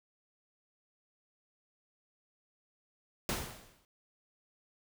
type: noise with exponential decay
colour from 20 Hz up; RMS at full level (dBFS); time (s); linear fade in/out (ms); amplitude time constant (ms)
pink; -32; 3.29-3.85; 1; 120
effects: none